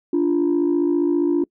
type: tone pair together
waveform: sine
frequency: 291 / 346 Hz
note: D4 / F4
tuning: -16 / -16 cents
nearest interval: minor third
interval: 300 cents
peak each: -17 dBFS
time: 0.13-1.44 s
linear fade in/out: 5 ms
effects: noise-tail reverb RT60 0.1 s tail -25 dB re dry + tanh soft clip ceiling -12 dBFS